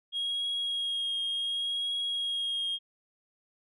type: tone with vibrato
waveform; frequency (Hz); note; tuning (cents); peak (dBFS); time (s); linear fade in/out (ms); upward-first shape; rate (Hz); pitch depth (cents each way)
sine; 3275; G#7; -25; -27; 0.12-2.79; 50; triangle; 0.68; 19
effects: tanh soft clip ceiling -27 dBFS